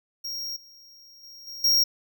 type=tone with level steps; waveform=square; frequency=5588 Hz; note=F8; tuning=in tune; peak=-31 / -49 / -44 / -37 / -18 dBFS; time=0.24-1.84 s; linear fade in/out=10 ms; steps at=0.56 / 1.23 / 1.47 / 1.64 s; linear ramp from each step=5 ms; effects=none